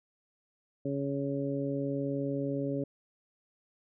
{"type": "harmonic tone", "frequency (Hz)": 139.5, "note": "C#3", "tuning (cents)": 11, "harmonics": [1, 2, 3, 4], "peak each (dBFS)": [-36, -33, -37, -37], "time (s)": [0.85, 2.84], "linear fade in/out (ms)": 5, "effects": []}